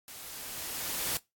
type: noise with level ramp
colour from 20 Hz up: white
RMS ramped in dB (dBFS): -46 to -31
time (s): 0.08-1.17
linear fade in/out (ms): 0
effects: noise-tail reverb RT60 0.2 s tail -21 dB re dry + AAC 64 kbps